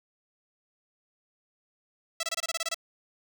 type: tone bursts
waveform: 5% pulse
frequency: 659.3 Hz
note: E5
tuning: in tune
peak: -17 dBFS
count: 10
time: 2.2-2.745 s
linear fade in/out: 5 ms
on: 32 ms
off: 25 ms
effects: none